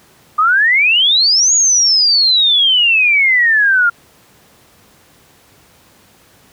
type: exponential two-way sweep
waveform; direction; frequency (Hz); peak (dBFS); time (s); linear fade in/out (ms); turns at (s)
sine; up then down; 1200 to 6830 to 1385; -8; 0.38-3.9; 10; 1.54
effects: pink hiss -48 dBFS RMS until 6.52 s + high-pass 80 Hz 12 dB/octave

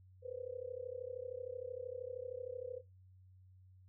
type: tone with amplitude modulation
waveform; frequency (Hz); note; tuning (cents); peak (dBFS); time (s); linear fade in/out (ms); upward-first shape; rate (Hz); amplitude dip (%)
sine; 500; B4; +21; -37; 0.22-2.82; 50; sine; 33; 95
effects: noise-tail reverb RT60 0.2 s tail -17 dB re dry + added 93 Hz sine -59 dBFS peak until 3.88 s

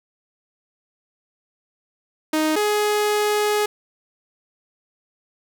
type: tone pair in turn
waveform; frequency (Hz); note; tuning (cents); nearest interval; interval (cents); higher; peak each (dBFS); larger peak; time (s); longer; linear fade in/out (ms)
sawtooth; 311.1 / 418.9; D#4 / G#4; 0 / +15; perfect fourth; 515; second; -14; neither; 2.33-2.56 / 2.56-3.66; second; 5
effects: none

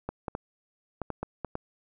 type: clicks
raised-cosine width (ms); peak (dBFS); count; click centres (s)
1; -18; 8; 0.09 / 0.282 / 0.351 / 1.017 / 1.103 / 1.23 / 1.447 / 1.554
effects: none

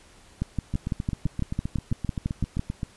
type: two click trains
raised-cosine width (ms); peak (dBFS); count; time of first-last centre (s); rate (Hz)
5; -13 / -16; 14 / 17; 0.42-2.594 / 0.74-2.832; 5.98 / 7.65
effects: pink hiss -54 dBFS RMS until 2.96 s + resampled to 24000 Hz

